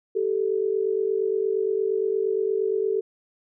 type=tone pair together; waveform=sine; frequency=389 / 437.6 Hz; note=G4 / A4; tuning=-13 / -9 cents; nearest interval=major second; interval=204 cents; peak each=-24 dBFS; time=0.15-3.01 s; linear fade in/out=10 ms; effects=none